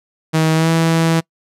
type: tone with pitch glide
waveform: sawtooth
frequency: 159.1 to 163.95 Hz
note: D#3 to E3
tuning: +39 to -9 cents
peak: -8 dBFS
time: 0.33-1.21 s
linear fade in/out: 20 ms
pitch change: +52 cents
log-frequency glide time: 0.54-0.69 s
effects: noise-tail reverb RT60 0.1 s tail -26 dB re dry + low-pass 11000 Hz 12 dB/octave